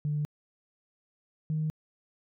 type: tone pair in turn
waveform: sine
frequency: 148.7 / 155.47 Hz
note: D3 / D#3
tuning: +22 / -1 cents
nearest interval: minor second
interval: 77 cents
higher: second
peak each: -26 dBFS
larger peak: neither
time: 0.05-0.25 / 1.5-1.7 s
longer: neither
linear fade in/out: 0 ms
effects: tanh soft clip ceiling -22 dBFS